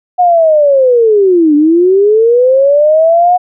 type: linear two-way sweep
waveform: sine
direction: down then up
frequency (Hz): 730 to 289.7 to 730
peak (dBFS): -4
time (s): 0.18-3.38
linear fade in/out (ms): 20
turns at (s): 1.55
effects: none